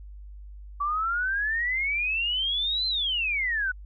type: exponential two-way sweep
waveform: sine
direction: up then down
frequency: 1138 to 4136 to 1459 Hz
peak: -24 dBFS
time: 0.8-3.72 s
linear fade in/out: 10 ms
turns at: 2.87 s
effects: added 50 Hz sine -40 dBFS peak until 3.85 s